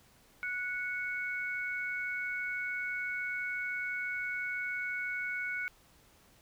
sine tone pair together, 1472.8 / 2217 Hz, F#6 / C#7, -8 / 0 cents, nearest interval perfect fifth, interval 708 cents, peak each -36 / -36 dBFS, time 0.43-5.68 s, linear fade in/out 0 ms, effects pink hiss -63 dBFS RMS until 6.41 s

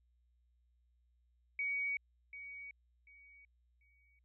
sine tone with echo, 2253 Hz, C#7, 28 cents sharp, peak -34 dBFS, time 1.59-1.97 s, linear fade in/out 2 ms, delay 740 ms, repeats 3, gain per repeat -12 dB, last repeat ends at 4.19 s, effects added 60 Hz sine -70 dBFS peak until 4.24 s

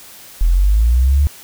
sine linear sweep, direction up, 38.89 to 73.8 Hz, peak -9 dBFS, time 0.41-1.27 s, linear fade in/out 0 ms, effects white hiss -39 dBFS RMS until 1.43 s

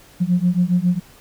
sine beating tone pair, 174.61 / 181.91 Hz, F3 / F#3, 0 / -29 cents, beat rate 7.3 Hz, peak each -17 dBFS, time 0.2-1 s, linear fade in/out 20 ms, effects tanh soft clip ceiling -7 dBFS + pink hiss -48 dBFS RMS until 1.2 s

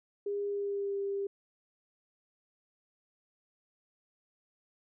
sine tone with pitch glide, 405.6 to 397.5 Hz, G#4 to G4, -41 to +24 cents, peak -31 dBFS, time 0.26-1.27 s, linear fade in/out 5 ms, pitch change -35 cents, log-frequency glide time 0.46-0.98 s, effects none

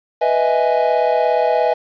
triangle chord, E major seventh, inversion second, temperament equal, 493.9 / 622.3 / 659.3 / 830.6 Hz, B4 / D#5 / E5 / G#5, 0 / 0 / 0 / 0 cents, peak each -17 dBFS, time 0.21-1.74 s, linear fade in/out 10 ms, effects resampled to 11025 Hz + 7-bit

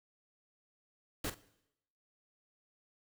pink noise with echo, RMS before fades -37 dBFS, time 1.24-1.3 s, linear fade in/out 5 ms, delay 45 ms, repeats 1, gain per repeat -12 dB, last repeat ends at 1.345 s, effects noise-tail reverb RT60 0.8 s tail -18 dB re dry

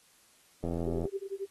click train, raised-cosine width 2 ms, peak -21 dBFS, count 36, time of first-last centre 0.64-1.054 s, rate 84.5 Hz
sine tone with tremolo, 392 Hz, G4, in tune, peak -31 dBFS, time 0.86-1.46 s, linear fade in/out 10 ms, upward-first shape sine, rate 11 Hz, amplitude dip 100%
effects white hiss -63 dBFS RMS until 1.5 s + AAC 32 kbps

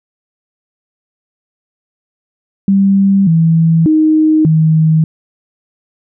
sine tone with pitch steps, 196 / 163.5 / 311.8 / 158.3 Hz, G3 / E3 / D#4 / D#3, 0 / -14 / +4 / +30 cents, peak -6 dBFS, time 2.68-5.04 s, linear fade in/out 2 ms, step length 590 ms, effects none

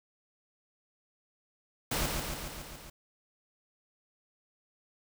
pink noise with echo, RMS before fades -31 dBFS, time 1.91-2.06 s, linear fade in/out 5 ms, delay 140 ms, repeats 6, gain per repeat -3 dB, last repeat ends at 2.9 s, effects none

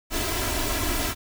pink noise with comb filter, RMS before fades -26 dBFS, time 0.1-1.15 s, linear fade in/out 50 ms, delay 3 ms, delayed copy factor +0.8, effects none

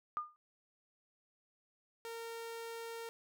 sine tone with exponential decay, 1213 Hz, D#6, 44 cents flat, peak -31 dBFS, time 0.17-0.36 s, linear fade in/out 0 ms, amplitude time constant 41 ms
sawtooth tone, 459.8 Hz, A#4, 24 cents flat, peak -39 dBFS, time 2.05-3.09 s, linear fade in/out 0 ms
effects none

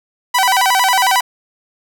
sawtooth tone with vibrato, 869 Hz, A5, 22 cents flat, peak -7 dBFS, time 0.34-1.21 s, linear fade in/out 10 ms, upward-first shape square, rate 11 Hz, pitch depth 220 cents each way, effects none

